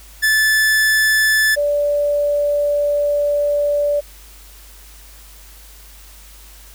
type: tone pair in turn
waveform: 45% pulse / sine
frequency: 1743 / 581.7 Hz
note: A6 / D5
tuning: -17 / -17 cents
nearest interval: octave + perfect fifth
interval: 1900 cents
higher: first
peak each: -12 / -14 dBFS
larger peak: first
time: 0.22-1.56 / 1.56-4.01 s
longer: second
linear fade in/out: 20 ms
effects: added 50 Hz sine -41 dBFS peak until 6.74 s + white hiss -44 dBFS RMS until 6.74 s